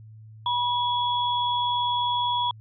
sine tone pair together, 971 / 3364 Hz, B5 / G#7, -30 / +22 cents, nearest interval octave + minor seventh, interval 2152 cents, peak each -23 / -28 dBFS, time 0.46-2.51 s, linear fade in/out 2 ms, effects added 109 Hz sine -43 dBFS peak until 2.6 s

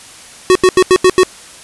square tone bursts, 370 Hz, F#4, in tune, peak -5 dBFS, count 6, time 0.5-1.233 s, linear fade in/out 0 ms, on 53 ms, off 83 ms, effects white hiss -36 dBFS RMS until 1.63 s + resampled to 24000 Hz

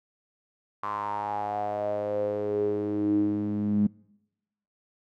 sawtooth tone with band-pass filter sweep, 103.83 Hz, G#2, in tune, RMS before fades -28 dBFS, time 0.83-3.87 s, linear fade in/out 5 ms, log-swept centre 1100 to 210 Hz, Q 8.8, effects noise-tail reverb RT60 1.0 s tail -26 dB re dry

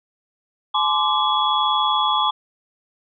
sine tone cluster, 853 / 1032 / 1173 / 3369 Hz, G#5 / C6 / D6 / G#7, +46 / -24 / -2 / +24 cents, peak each -22 dBFS, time 0.74-2.31 s, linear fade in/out 10 ms, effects none

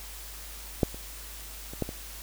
clicks, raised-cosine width 2 ms, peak -8 / -29 / -27 / -14 / -23 dBFS, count 5, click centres 0.832 / 0.945 / 1.735 / 1.823 / 1.891 s, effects added 51 Hz sine -44 dBFS peak until 2.22 s + white hiss -44 dBFS RMS until 2.22 s

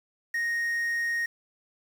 triangle tone with quantisation, 1864.7 Hz, A#6, in tune, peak -24 dBFS, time 0.34-1.26 s, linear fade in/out 5 ms, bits 8, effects none

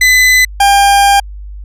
40% pulse tone pair in turn, 2012 / 799.9 Hz, B6 / G5, +32 / +35 cents, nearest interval octave + major third, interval 1597 cents, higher first, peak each -4 dBFS, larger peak neither, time 0.01-0.45 / 0.6-1.2 s, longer second, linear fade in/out 5 ms, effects added 50 Hz sine -24 dBFS peak until 1.64 s + resampled to 32000 Hz

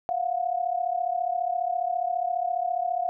sine tone pair together, 693 / 727.7 Hz, F5 / F#5, -14 / -29 cents, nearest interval minor second, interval 85 cents, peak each -27 dBFS, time 0.09-3.09 s, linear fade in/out 0 ms, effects none

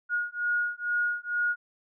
sine beating tone pair, 1439 / 1441.2 Hz, F#6 / F#6, -49 / -46 cents, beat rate 2.2 Hz, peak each -29 dBFS, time 0.09-1.56 s, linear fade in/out 50 ms, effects none

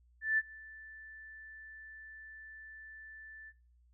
sine tone with ADSR envelope, 1760 Hz, A6, in tune, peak -25 dBFS, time 0.21-3.53 s, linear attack 170 ms, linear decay 37 ms, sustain -23 dB, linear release 47 ms, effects noise-tail reverb RT60 0.4 s tail -22 dB re dry + added 60 Hz sine -63 dBFS peak until 3.93 s

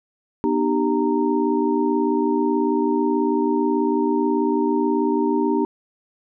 sine tone cluster, 246.1 / 304.4 / 390.9 / 926 Hz, B3 / D#4 / G4 / A#5, -6 / -38 / -5 / -12 cents, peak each -23 / -21 / -22 / -26 dBFS, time 0.44-5.65 s, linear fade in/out 0 ms, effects none

